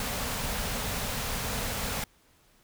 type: band-stop noise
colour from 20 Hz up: pink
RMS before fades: -32 dBFS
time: 0-2.04 s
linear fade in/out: 2 ms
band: 280 to 400 Hz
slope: 96 dB/octave
effects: pink hiss -63 dBFS RMS until 2.63 s